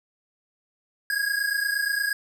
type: tone pair together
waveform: square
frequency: 1632.7 / 1661.2 Hz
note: G#6 / G#6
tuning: -30 / 0 cents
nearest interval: unison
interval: 30 cents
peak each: -27 dBFS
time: 1.1-2.13 s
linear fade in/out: 2 ms
effects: 10-bit